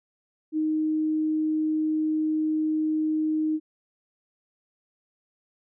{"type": "tone", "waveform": "sine", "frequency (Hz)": 311.1, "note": "D#4", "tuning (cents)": 0, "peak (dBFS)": -22, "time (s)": [0.52, 3.6], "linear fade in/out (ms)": 50, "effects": []}